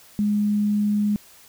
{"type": "tone", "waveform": "sine", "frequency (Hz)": 207.7, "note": "G#3", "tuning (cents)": 0, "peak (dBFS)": -18, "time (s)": [0.19, 1.16], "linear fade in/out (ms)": 0, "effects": ["white hiss -50 dBFS RMS until 1.48 s"]}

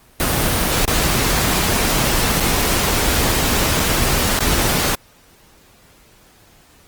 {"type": "noise with dropouts", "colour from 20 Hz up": "pink", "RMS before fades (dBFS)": -17, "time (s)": [0.2, 4.95], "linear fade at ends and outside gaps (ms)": 0, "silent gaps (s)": [[0.851, 0.878], [2.4, 2.405], [3.796, 3.801], [4.39, 4.405]], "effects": ["pink hiss -50 dBFS RMS until 6.87 s", "Opus 24 kbps"]}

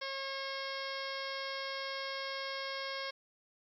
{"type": "harmonic tone", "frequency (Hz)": 542, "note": "C#5", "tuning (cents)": -39, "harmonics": [1, 2, 3, 4, 5, 6, 7, 8, 9, 10], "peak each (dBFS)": [-43, -44, -45, -45, -54, -47, -51, -49, -49, -49], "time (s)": [0.01, 3.11], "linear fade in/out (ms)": 10, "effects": ["12-bit"]}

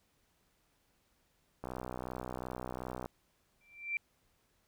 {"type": "click train", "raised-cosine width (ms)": 1, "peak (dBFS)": -26, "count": 90, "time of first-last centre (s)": [1.64, 3.059], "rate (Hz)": 62.7}
{"type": "tone with exponential growth", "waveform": "sine", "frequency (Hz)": 2350, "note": "D7", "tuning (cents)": 1, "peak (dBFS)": -29, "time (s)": [3.61, 3.97], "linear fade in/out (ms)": 1, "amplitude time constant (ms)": 78}
{"effects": ["pink hiss -74 dBFS RMS until 4.67 s"]}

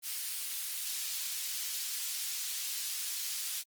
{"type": "high-pass noise", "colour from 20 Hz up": "pink", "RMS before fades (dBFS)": -37, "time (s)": [0.02, 3.64], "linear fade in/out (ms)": 50, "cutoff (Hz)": 4000, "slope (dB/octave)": 12, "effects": ["Opus 32 kbps"]}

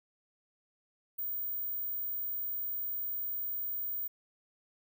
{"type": "tone", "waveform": "sine", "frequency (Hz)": 15070, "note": "A#9", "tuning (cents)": 18, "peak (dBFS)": -33, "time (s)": [1.18, 4.08], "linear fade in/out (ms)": 10, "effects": []}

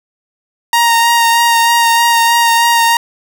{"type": "tone with vibrato", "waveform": "sawtooth", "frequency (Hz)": 932.3, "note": "A#5", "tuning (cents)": 0, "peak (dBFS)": -4, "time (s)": [0.73, 2.97], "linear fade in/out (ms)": 2, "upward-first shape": "sine", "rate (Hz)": 3.2, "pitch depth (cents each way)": 16, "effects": []}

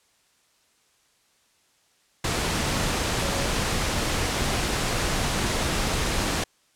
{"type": "tone in noise", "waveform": "sine", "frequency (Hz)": 554.4, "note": "C#5", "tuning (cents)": 0, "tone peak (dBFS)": -33, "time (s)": [3.21, 3.47], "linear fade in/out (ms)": 5, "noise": "pink", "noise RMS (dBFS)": -25, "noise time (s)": [2.24, 6.44], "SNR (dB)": -11, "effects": ["white hiss -64 dBFS RMS until 6.75 s", "low-pass 9000 Hz 12 dB/octave"]}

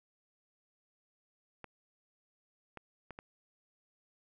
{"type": "clicks", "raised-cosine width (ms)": 0.5, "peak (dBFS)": -30, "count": 4, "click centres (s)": [1.643, 2.773, 3.107, 3.189], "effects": []}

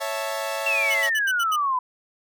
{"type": "chord", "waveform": "sawtooth", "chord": "A major", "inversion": "first", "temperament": "equal", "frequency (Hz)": [554.4, 659.3, 880], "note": ["C#5", "E5", "A5"], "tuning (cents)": [0, 0, 0], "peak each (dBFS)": [-26, -26, -28], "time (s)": [0, 1.1], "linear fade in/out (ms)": 20}
{"type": "exponential sweep", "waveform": "sine", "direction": "down", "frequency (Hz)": [2735, 990], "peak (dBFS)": -20, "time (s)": [0.66, 1.79], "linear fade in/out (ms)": 5}
{"type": "tone bursts", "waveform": "sawtooth", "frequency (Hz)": 2977, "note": "F#7", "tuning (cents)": 10, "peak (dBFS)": -23, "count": 6, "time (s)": [0.9, 1.562], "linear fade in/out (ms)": 10, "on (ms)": 47, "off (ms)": 76}
{"effects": []}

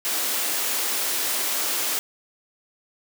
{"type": "high-pass noise", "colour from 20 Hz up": "white", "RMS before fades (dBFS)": -25, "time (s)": [0.05, 1.99], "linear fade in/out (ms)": 0, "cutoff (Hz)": 260, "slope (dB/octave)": 24, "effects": []}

